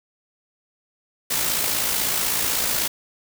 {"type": "noise with amplitude modulation", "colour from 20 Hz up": "white", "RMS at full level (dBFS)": -21, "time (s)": [1.3, 2.88], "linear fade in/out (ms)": 10, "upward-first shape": "sine", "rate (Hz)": 56.1, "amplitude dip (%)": 40, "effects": []}